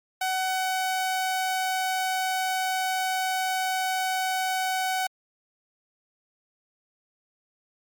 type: tone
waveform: sawtooth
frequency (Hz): 751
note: F#5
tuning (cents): +26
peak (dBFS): -21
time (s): 0.21-5.07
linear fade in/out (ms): 5
effects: Opus 48 kbps